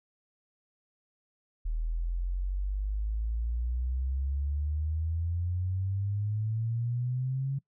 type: exponential sweep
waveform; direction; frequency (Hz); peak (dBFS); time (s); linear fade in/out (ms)
sine; up; 38.94 to 138.59; -28; 1.65-7.59; 10
effects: noise-tail reverb RT60 0.1 s tail -22 dB re dry